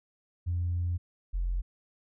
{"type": "tone pair in turn", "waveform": "sine", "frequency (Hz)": [87.31, 44.06], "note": ["F2", "F1"], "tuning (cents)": [0, 16], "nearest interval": "octave", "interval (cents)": 1184, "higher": "first", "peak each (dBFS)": -26, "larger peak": "neither", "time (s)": [[0.46, 0.98], [1.33, 1.62]], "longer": "first", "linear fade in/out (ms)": 20, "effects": ["tanh soft clip ceiling -23 dBFS"]}